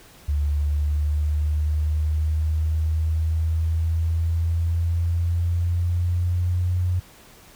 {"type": "exponential sweep", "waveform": "sine", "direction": "up", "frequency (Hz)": [72.7, 90.3], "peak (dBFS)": -19, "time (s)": [0.28, 7], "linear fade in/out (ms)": 10, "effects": ["pink hiss -49 dBFS RMS until 7.55 s"]}